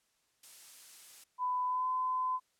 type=noise; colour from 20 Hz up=blue; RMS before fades=-50 dBFS; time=0.43-1.24 s; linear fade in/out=5 ms
type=tone with pitch glide; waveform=sine; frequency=1000 to 1018.7 Hz; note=B5 to C6; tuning=+21 to -47 cents; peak=-30 dBFS; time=1.38-2.4 s; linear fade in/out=50 ms; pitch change=+32 cents; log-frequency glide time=1.66-1.87 s
effects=white hiss -75 dBFS RMS until 2.59 s + low-pass 10000 Hz 12 dB/octave